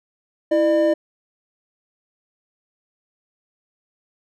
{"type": "tone pair together", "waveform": "triangle", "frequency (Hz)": [329.6, 602], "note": ["E4", "D5"], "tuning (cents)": [0, 43], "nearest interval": "minor seventh", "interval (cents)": 1043, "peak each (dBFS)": [-17, -14], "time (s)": [0.51, 0.94], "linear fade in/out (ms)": 10, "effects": []}